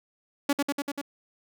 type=tone with echo; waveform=sawtooth; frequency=283.7 Hz; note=C#4; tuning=40 cents sharp; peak=-17 dBFS; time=0.49-0.53 s; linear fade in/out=5 ms; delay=97 ms; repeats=5; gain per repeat=-2 dB; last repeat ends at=1.015 s; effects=none